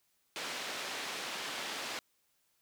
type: band-pass noise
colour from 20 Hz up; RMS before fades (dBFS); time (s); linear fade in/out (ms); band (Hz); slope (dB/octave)
white; -40; 0.36-1.99; 0; 250 to 4000; 12
effects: white hiss -75 dBFS RMS until 2.61 s